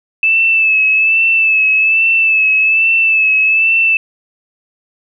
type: tone with vibrato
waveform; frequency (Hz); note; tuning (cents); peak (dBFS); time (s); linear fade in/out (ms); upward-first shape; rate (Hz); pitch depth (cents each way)
sine; 2624; E7; -9; -8; 0.23-3.97; 2; sine; 1.2; 36
effects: none